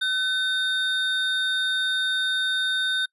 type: tone pair together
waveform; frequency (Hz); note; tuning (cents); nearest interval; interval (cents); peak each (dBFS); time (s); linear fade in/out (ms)
triangle; 1519 / 3660; F#6 / A#7; +45 / -32; octave + minor third; 1523; -23; 0.01-3.06; 10
effects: noise-tail reverb RT60 0.1 s tail -24 dB re dry + resampled to 32000 Hz